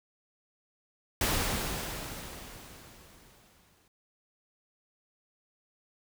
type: noise with exponential decay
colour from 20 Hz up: pink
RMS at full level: -27 dBFS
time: 1.21-3.88 s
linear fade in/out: 2 ms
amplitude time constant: 580 ms
effects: none